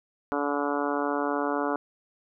harmonic tone, 144.1 Hz, D3, 33 cents flat, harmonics 2 / 3 / 4 / 5 / 6 / 7 / 8 / 9 / 10, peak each -30 / -32 / -33 / -34 / -35 / -35 / -36 / -37 / -37 dBFS, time 0.32-1.76 s, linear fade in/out 0 ms, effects none

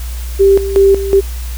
sine tone with tremolo, 392.3 Hz, G4, 1 cent sharp, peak -4 dBFS, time 0.39-1.21 s, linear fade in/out 20 ms, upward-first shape square, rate 2.7 Hz, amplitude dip 75%, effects added 60 Hz sine -19 dBFS peak until 1.57 s + white hiss -33 dBFS RMS until 1.57 s

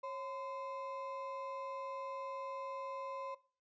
triangle ring-modulated tone, 784 Hz, G5, in tune, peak -35 dBFS, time 0.03-3.35 s, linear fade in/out 10 ms, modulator 239 Hz, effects noise-tail reverb RT60 0.4 s tail -20 dB re dry + resampled to 16000 Hz

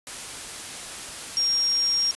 sine tone in noise, 5580 Hz, F8, 2 cents flat, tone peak -20 dBFS, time 1.37-2.11 s, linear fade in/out 0 ms, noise white, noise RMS -36 dBFS, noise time 0.07-2.15 s, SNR +13 dB, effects resampled to 24000 Hz

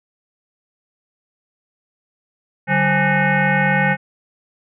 sine tone with frequency modulation, 823 Hz, G#5, 16 cents flat, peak -13 dBFS, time 2.67-3.97 s, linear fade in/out 50 ms, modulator 338 Hz, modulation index 3.9, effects none

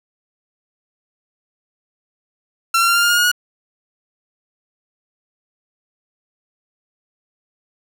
sawtooth tone with pitch steps, 1356 / 1369.4 / 1382.9 / 1396.5 / 1410.3 / 1424.2 / 1438.3 / 1452.5 Hz, E6 / F6 / F6 / F6 / F6 / F6 / F#6 / F#6, +49 / -34 / -17 / -1 / +17 / +33 / -49 / -32 cents, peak -9 dBFS, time 2.74-3.316 s, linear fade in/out 5 ms, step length 72 ms, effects none

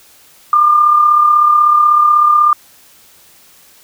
sine tone with amplitude modulation, 1200 Hz, D6, 37 cents sharp, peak -4 dBFS, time 0.53-2.53 s, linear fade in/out 2 ms, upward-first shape sine, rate 36.2 Hz, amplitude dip 45%, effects white hiss -45 dBFS RMS until 3.83 s

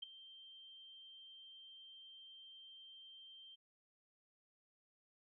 sine tone with ADSR envelope, 3144 Hz, G7, 4 cents sharp, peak -40 dBFS, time 0.02-3.56 s, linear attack 11 ms, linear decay 10 ms, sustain -15 dB, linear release 19 ms, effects none

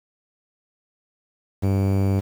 sawtooth tone with low-pass filter, 97.5 Hz, G2, 9 cents flat, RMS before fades -20 dBFS, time 1.62-2.21 s, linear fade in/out 20 ms, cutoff 600 Hz, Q 0.66, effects 7-bit

